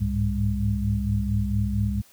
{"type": "tone cluster", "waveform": "sine", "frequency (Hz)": [66, 102.4, 106.8, 201.4], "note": ["C2", "G#2", "G#2", "G3"], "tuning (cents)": [16, -24, 49, 47], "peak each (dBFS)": -27, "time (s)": [0, 2.02], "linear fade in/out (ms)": 20, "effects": ["white hiss -55 dBFS RMS until 2.12 s"]}